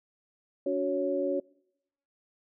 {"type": "tone cluster", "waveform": "sine", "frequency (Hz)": [284.6, 368.4, 557], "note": ["C#4", "F#4", "C#5"], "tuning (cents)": [46, -7, 8], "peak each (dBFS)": [-32, -31, -29], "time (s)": [0.66, 1.4], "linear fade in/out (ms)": 5, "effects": ["noise-tail reverb RT60 0.8 s tail -25 dB re dry"]}